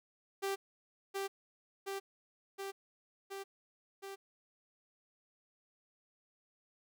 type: tone with echo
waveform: sawtooth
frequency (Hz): 392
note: G4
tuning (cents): 0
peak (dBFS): -30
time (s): 0.42-0.56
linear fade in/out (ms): 20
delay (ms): 720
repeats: 5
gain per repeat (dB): -2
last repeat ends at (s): 4.16
effects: none